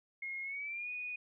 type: tone with pitch glide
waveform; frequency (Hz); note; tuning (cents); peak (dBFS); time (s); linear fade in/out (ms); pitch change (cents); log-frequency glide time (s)
sine; 2152 to 2472; C7 to D#7; +48 to -12; -38; 0.22-1.16; 5; +240; 0.43-0.89
effects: none